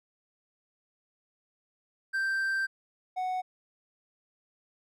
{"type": "tone pair in turn", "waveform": "triangle", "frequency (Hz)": [1568, 740], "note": ["G6", "F#5"], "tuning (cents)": [0, 0], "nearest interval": "octave + minor second", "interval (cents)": 1300, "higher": "first", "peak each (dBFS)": [-25, -27], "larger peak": "first", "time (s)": [[2.13, 2.67], [3.16, 3.42]], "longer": "first", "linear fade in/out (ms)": 20, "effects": []}